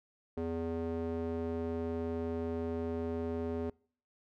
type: tone with band-pass filter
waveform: square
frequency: 82.7 Hz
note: E2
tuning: 6 cents sharp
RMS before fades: -36 dBFS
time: 0.37-3.7 s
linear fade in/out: 5 ms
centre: 380 Hz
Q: 1.8
effects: noise-tail reverb RT60 0.5 s tail -25 dB re dry